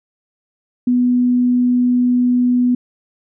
sine tone, 246.9 Hz, B3, in tune, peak -11 dBFS, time 0.87-2.75 s, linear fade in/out 5 ms, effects none

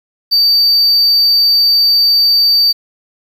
triangle tone, 4617 Hz, D8, 30 cents flat, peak -6 dBFS, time 0.31-2.73 s, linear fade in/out 20 ms, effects 7-bit

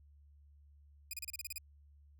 5% pulse tone bursts, 2467 Hz, D#7, 15 cents flat, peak -30 dBFS, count 9, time 1.11-1.582 s, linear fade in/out 2 ms, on 24 ms, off 32 ms, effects added 72 Hz sine -59 dBFS peak until 2.19 s

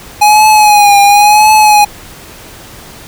square tone with vibrato, 833 Hz, G#5, 5 cents sharp, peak -3 dBFS, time 0.21-1.85 s, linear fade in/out 10 ms, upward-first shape triangle, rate 0.95 Hz, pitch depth 63 cents each way, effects pink hiss -32 dBFS RMS until 3.07 s

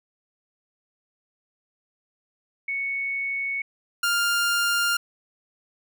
sine / sawtooth tone pair in turn, 2217 / 1401.1 Hz, C#7 / F6, 0 / +5 cents, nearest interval minor sixth, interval 795 cents, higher first, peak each -25 / -17 dBFS, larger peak second, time 2.68-3.62 / 4.03-4.97 s, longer neither, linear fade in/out 5 ms, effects none

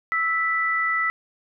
sine tone pair together, 1314.3 / 1975.5 Hz, E6 / B6, -6 / 0 cents, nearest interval perfect fifth, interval 706 cents, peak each -24 / -22 dBFS, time 0.12-1.1 s, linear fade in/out 0 ms, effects none

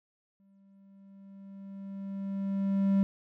triangle tone with exponential growth, 196 Hz, G3, in tune, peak -19 dBFS, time 0.4-3.03 s, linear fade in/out 0 ms, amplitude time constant 570 ms, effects none

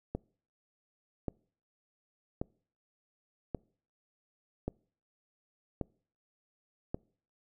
click train, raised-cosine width 2 ms, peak -20 dBFS, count 7, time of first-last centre 0.15-6.945 s, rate 0.883 Hz, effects noise-tail reverb RT60 0.5 s tail -26 dB re dry

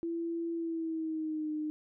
sine tone with pitch glide, 335.2 to 305.6 Hz, E4 to D#4, +29 to -31 cents, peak -32 dBFS, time 0.03-1.7 s, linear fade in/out 0 ms, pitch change -160 cents, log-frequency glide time 0.53-1.51 s, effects none

